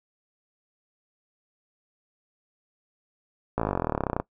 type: slowing click train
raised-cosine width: 1 ms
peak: -11 dBFS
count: 26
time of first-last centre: 3.58-4.2 s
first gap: 17 ms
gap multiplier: 1.03
effects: noise-tail reverb RT60 0.1 s tail -21 dB re dry